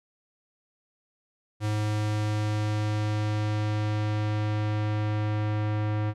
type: tone with low-pass filter sweep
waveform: square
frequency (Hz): 106.1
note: G#2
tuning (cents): +38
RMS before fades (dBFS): -27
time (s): 1.6-6.14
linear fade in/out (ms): 50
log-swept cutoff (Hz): 9300 to 2200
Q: 0.72
effects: none